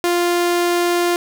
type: tone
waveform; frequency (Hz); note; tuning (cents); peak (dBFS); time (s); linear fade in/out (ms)
sawtooth; 349.1; F4; -1; -11; 0.04-1.16; 0
effects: none